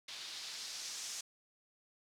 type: noise with low-pass filter sweep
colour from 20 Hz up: blue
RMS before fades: -45 dBFS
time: 0.08-1.21 s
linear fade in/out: 5 ms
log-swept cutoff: 3900 to 6400 Hz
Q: 1.8
effects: none